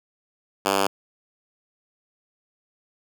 5% pulse tone with high-pass filter, 98 Hz, G2, in tune, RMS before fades -22 dBFS, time 0.65-0.87 s, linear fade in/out 5 ms, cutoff 260 Hz, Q 0.59, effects none

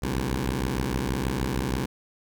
10% pulse beating tone pair, 61.74 / 68.14 Hz, B1 / C#2, 0 / -29 cents, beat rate 6.4 Hz, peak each -20 dBFS, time 0.02-1.86 s, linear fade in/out 10 ms, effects none

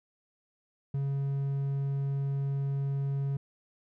triangle tone, 138.59 Hz, C#3, in tune, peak -26 dBFS, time 0.94-3.37 s, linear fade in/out 5 ms, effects none

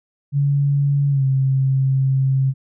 sine tone with pitch glide, 141.6 to 133.88 Hz, C#3 to C3, +37 to +40 cents, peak -14 dBFS, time 0.32-2.54 s, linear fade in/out 50 ms, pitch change -97 cents, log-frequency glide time 1.1-1.24 s, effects none

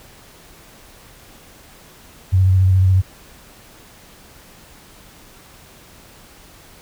sine tone with vibrato, 93.7 Hz, F#2, 22 cents sharp, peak -10 dBFS, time 2.32-3.02 s, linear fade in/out 20 ms, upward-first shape sine, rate 14 Hz, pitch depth 27 cents each way, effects pink hiss -45 dBFS RMS until 6.81 s

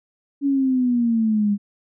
sine exponential sweep, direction down, 284.1 to 200.6 Hz, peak -16 dBFS, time 0.41-1.58 s, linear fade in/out 50 ms, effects none

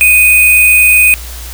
sine tone with sample-and-hold, 2489 Hz, D#7, in tune, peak -3 dBFS, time 0.01-1.14 s, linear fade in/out 0 ms, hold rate 11025 Hz, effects added 60 Hz sine -24 dBFS peak until 1.53 s + white hiss -29 dBFS RMS until 1.53 s

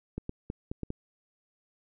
clicks, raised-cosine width 3 ms, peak -21 dBFS, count 6, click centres 0.18 / 0.294 / 0.501 / 0.715 / 0.833 / 0.904 s, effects none

